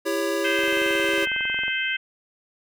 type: chord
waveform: square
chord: C# diminished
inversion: first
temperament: just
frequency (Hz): 332.6 / 399.1 / 554.4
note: E4 / G4 / C#5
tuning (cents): +16 / +31 / 0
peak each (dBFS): -28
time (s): 0.05-1.26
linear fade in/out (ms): 20
type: harmonic tone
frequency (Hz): 519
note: C5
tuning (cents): -14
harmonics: 3 / 4 / 5 / 6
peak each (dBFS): -27 / -28 / -29 / -30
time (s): 0.44-1.97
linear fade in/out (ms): 10
type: click train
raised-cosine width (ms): 1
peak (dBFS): -25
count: 25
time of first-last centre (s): 0.59-1.681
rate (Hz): 22
effects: none